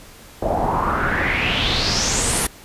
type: noise with low-pass filter sweep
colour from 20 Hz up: pink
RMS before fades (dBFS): -20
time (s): 0.42-2.47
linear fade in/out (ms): 5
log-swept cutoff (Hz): 610 to 11000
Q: 4.8
effects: pink hiss -43 dBFS RMS until 2.64 s + resampled to 32000 Hz